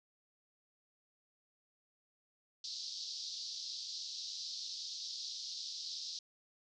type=band-pass noise; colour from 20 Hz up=pink; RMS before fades=-44 dBFS; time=2.64-6.19 s; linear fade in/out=2 ms; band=3900 to 5600 Hz; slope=48 dB/octave; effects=none